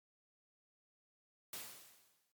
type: noise with exponential decay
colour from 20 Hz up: white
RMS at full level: -44 dBFS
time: 1.53-2.32 s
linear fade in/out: 2 ms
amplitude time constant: 170 ms
effects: high-pass 100 Hz 12 dB/octave + MP3 96 kbps